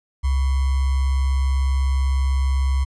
sine tone with sample-and-hold, 67 Hz, C2, 42 cents sharp, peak -16 dBFS, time 0.23-2.85 s, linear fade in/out 20 ms, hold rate 1050 Hz, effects resampled to 24000 Hz

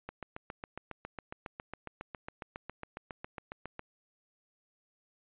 click train, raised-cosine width 0.5 ms, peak -25 dBFS, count 28, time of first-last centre 0.09-3.794 s, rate 7.29 Hz, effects resampled to 8000 Hz

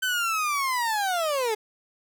30% pulse linear sweep, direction down, 1539 to 415.3 Hz, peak -21 dBFS, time 0.02-1.55 s, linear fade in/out 10 ms, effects none

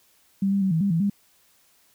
sine tone with pitch steps, 195.5 / 198.3 / 191.2 / 161.5 / 199.5 / 164.9 / 201.3 Hz, G3 / G3 / G3 / E3 / G3 / E3 / G3, -4 / +20 / -43 / -35 / +31 / +1 / +46 cents, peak -19 dBFS, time 0.42-1.099 s, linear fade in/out 5 ms, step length 97 ms, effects white hiss -61 dBFS RMS until 1.94 s

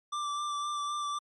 square tone with vibrato, 1174.7 Hz, D6, in tune, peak -32 dBFS, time 0.12-1.19 s, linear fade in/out 10 ms, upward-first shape sine, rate 3.9 Hz, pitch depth 18 cents each way, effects low-pass 8000 Hz 12 dB/octave + MP3 48 kbps

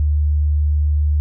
sine tone, 74.4 Hz, D2, 23 cents sharp, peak -13 dBFS, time 0-1.2 s, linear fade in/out 0 ms, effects none

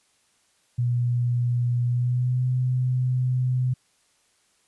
sine tone with pitch glide, 121.4 to 126.85 Hz, B2 to B2, -29 to +47 cents, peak -20 dBFS, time 0.78-3.74 s, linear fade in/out 10 ms, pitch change +76 cents, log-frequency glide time 1.86-2.46 s, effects white hiss -65 dBFS RMS until 4.67 s + resampled to 24000 Hz

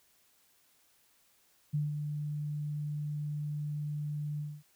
sine tone with ADSR envelope, 148.5 Hz, D3, 20 cents sharp, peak -27 dBFS, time 1.73-4.63 s, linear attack 17 ms, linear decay 170 ms, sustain -6 dB, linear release 240 ms, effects white hiss -68 dBFS RMS until 4.75 s

